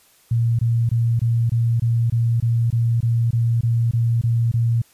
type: tone bursts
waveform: sine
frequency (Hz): 116.54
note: A#2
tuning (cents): 0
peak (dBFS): -15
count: 15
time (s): 0.31-4.818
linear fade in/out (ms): 5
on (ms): 280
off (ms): 22
effects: white hiss -55 dBFS RMS until 4.93 s + resampled to 32000 Hz